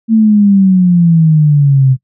sine exponential sweep, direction down, 226.7 to 129 Hz, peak -4 dBFS, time 0.08-1.97 s, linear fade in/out 50 ms, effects noise-tail reverb RT60 0.1 s tail -21 dB re dry

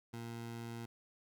20% pulse tone, 116.54 Hz, A#2, in tune, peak -38 dBFS, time 0.13-0.86 s, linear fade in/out 10 ms, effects none

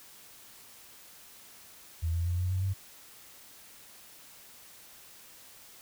sine tone with pitch steps, 82.41 / 85.02 / 87.71 / 90.49 / 93.36 / 96.32 Hz, E2 / F2 / F2 / F#2 / F#2 / G2, 0 / -46 / +8 / -38 / +16 / -30 cents, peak -27 dBFS, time 2.02-2.74 s, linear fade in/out 20 ms, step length 120 ms, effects white hiss -53 dBFS RMS until 5.81 s

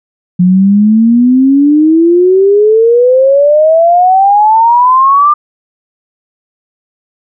sine exponential sweep, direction up, 176.8 to 1204 Hz, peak -3 dBFS, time 0.39-5.34 s, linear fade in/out 10 ms, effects none

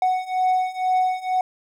triangle beating tone pair, 740 / 742.1 Hz, F#5 / F#5, 0 / +5 cents, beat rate 2.1 Hz, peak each -21 / -19 dBFS, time 0.02-1.41 s, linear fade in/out 2 ms, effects none

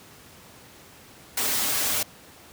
white noise with comb filter, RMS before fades -25 dBFS, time 1.37-2.03 s, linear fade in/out 5 ms, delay 5.8 ms, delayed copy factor -0.8, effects pink hiss -49 dBFS RMS until 2.52 s + high-pass 80 Hz 12 dB/octave

